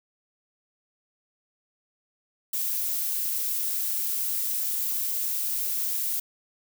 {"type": "noise", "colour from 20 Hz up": "violet", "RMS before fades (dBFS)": -28, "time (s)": [2.53, 6.2], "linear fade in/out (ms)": 5, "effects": []}